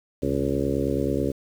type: harmonic tone with a mistuned harmonic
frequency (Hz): 69.3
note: C#2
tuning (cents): 0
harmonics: 1 / 2 / 3 / 4 / 5 / 6 / 7 / 8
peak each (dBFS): -32 / -31 / -32 / -27 / -30 / -29 / -31 / -32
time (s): 0.22-1.32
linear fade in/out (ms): 10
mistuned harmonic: 2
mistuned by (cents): -96
effects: 8-bit